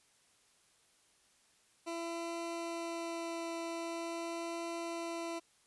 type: tone with vibrato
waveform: 20% pulse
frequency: 335.4 Hz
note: E4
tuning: 30 cents sharp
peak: -33 dBFS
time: 1.86-5.4 s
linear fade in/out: 20 ms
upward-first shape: triangle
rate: 0.44 Hz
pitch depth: 9 cents each way
effects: white hiss -69 dBFS RMS until 5.66 s + resampled to 24000 Hz